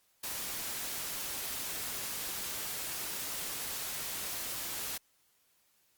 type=noise; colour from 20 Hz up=white; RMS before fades=-38 dBFS; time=0.23-4.98 s; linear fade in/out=10 ms; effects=white hiss -71 dBFS RMS until 5.97 s + Opus 48 kbps